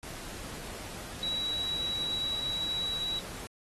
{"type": "tone in noise", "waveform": "sine", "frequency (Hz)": 3896, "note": "B7", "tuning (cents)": -24, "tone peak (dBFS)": -30, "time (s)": [1.23, 3.19], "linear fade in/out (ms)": 0, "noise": "pink", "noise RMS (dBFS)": -43, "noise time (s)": [0.03, 3.47], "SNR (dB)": 10, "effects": ["AAC 32 kbps"]}